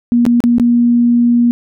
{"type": "tone with dropouts", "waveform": "sine", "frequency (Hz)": 238.7, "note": "A#3", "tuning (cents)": 41, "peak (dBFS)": -7, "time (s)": [0.12, 1.51], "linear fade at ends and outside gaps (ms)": 0, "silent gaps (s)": [[0.253, 0.264], [0.404, 0.439], [0.583, 0.598]], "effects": []}